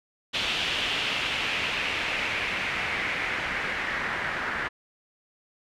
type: noise with low-pass filter sweep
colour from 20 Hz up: white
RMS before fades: -29 dBFS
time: 0.33-4.69 s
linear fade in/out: 20 ms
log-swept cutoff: 3200 to 1700 Hz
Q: 2.7
effects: none